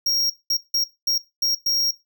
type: tone bursts at uneven times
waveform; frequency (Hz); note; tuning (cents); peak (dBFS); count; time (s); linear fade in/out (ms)
square; 5588; F8; 0; -19; 6; 0.06-0.3 / 0.5-0.57 / 0.74-0.84 / 1.07-1.18 / 1.42-1.55 / 1.66-1.91; 5
effects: noise-tail reverb RT60 0.2 s tail -17 dB re dry